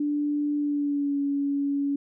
sine tone with pitch glide, 293.1 to 282 Hz, D4 to C#4, -3 to +30 cents, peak -23 dBFS, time 0-1.96 s, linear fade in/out 5 ms, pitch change -67 cents, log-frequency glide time 0.57-1.19 s, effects none

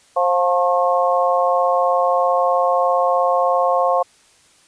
harmonic tone with a mistuned harmonic, 176.9 Hz, F3, 23 cents sharp, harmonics 3 / 4 / 5 / 6, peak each -18 / -18 / -24 / -20 dBFS, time 0.16-4.03 s, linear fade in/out 10 ms, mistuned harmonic 6, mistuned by +32 cents, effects white hiss -53 dBFS RMS until 4.67 s + resampled to 22050 Hz

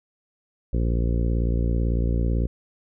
harmonic tone, 58 Hz, A#1, 8 cents flat, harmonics 1 / 2 / 3 / 4 / 5 / 6 / 7 / 8 / 9, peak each -21 / -27 / -31 / -33 / -35 / -37 / -38 / -39 / -40 dBFS, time 0.73-2.47 s, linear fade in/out 5 ms, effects none

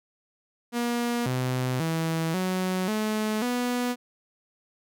sawtooth tone with pitch steps, 238.6 / 127.6 / 162.8 / 185.3 / 215.2 / 245.5 Hz, A#3 / C3 / E3 / F#3 / A3 / B3, +41 / -43 / -21 / +3 / -38 / -10 cents, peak -21 dBFS, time 0.72-3.96 s, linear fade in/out 50 ms, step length 540 ms, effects none

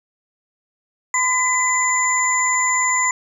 sine tone cluster, 1017 / 2014 / 7100 Hz, C6 / B6 / A8, -50 / +33 / +15 cents, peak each -20 dBFS, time 1.14-3.11 s, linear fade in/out 2 ms, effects 8-bit

